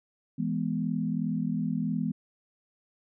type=chord; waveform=sine; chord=E major; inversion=none; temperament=equal; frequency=164.81 / 207.7 / 246.9 Hz; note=E3 / G#3 / B3; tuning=0 / 0 / 0 cents; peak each=-31 dBFS; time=0.38-2.12 s; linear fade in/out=10 ms; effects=none